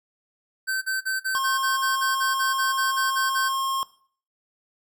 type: tone bursts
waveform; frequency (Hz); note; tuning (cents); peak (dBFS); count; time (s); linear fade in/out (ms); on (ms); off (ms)
square; 1542; G6; -29; -24; 15; 0.67-3.494; 20; 150; 41
type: tone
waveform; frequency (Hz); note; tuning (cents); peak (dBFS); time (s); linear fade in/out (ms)
square; 1074; C6; +45; -24; 1.35-3.83; 0
effects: noise-tail reverb RT60 0.5 s tail -19 dB re dry